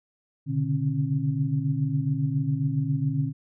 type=tone cluster; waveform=sine; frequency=122.6 / 139.4 / 146.7 / 270.1 Hz; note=B2 / C#3 / D3 / C#4; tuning=-12 / +10 / -2 / -45 cents; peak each=-30 / -30 / -25 / -31 dBFS; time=0.46-3.33 s; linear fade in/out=50 ms; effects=none